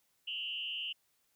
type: tone with frequency modulation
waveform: sine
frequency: 2918 Hz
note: F#7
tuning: 25 cents flat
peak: -36 dBFS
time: 0.27-0.93 s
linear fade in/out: 10 ms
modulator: 155 Hz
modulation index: 1.2
effects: white hiss -75 dBFS RMS until 1.35 s